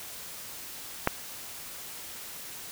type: click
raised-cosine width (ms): 0.5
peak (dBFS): -7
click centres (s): 1.074
effects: white hiss -42 dBFS RMS until 2.71 s